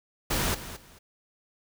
pink noise with echo, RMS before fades -27 dBFS, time 0.3-0.55 s, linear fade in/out 10 ms, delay 220 ms, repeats 2, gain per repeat -13 dB, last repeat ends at 0.99 s, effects none

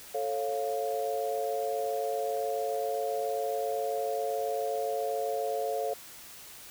sine chord, A augmented, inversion none, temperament equal with one note detuned, 440 / 547.4 / 698.5 Hz, A4 / C#5 / E#5, 0 / -22 / 0 cents, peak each -33 dBFS, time 0.14-5.94 s, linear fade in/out 10 ms, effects white hiss -48 dBFS RMS until 6.7 s

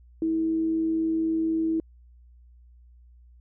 sine tone with amplitude modulation, 323.6 Hz, E4, 32 cents flat, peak -21 dBFS, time 0.22-1.8 s, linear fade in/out 2 ms, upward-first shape sine, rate 104 Hz, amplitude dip 25%, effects added 60 Hz sine -50 dBFS peak until 3.4 s

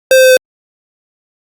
square tone with pitch steps, 523.3 / 519.7 / 516.1 / 512.5 Hz, C5 / C5 / C5 / C5, 0 / -12 / -24 / -36 cents, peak -4 dBFS, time 0.11-0.37 s, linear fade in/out 2 ms, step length 65 ms, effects Opus 48 kbps

